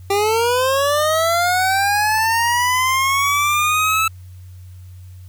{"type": "linear sweep", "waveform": "25% pulse", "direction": "up", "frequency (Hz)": [392.2, 1318.5], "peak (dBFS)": -11, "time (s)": [0.1, 4.08], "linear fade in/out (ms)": 5, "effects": ["added 91 Hz sine -35 dBFS peak until 5.28 s", "white hiss -56 dBFS RMS until 5.28 s"]}